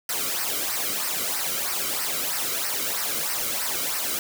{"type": "noise with flanger", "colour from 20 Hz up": "white", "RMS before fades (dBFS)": -27, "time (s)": [0.09, 4.19], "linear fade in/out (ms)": 2, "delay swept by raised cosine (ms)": [0.28, 1.17], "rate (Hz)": 3.1, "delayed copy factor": -0.7, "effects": []}